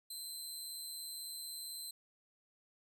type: tone with amplitude modulation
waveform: 20% pulse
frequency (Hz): 4089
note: C8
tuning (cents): -41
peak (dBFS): -36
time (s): 0.1-1.91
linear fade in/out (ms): 5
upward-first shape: sine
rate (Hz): 200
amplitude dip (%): 30
effects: none